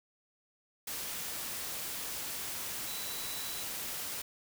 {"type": "tone in noise", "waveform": "sine", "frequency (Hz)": 3951, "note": "B7", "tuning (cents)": 0, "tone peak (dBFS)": -45, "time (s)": [2.87, 3.63], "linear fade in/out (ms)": 5, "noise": "white", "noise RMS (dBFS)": -39, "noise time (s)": [0.87, 4.22], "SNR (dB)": -9, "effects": []}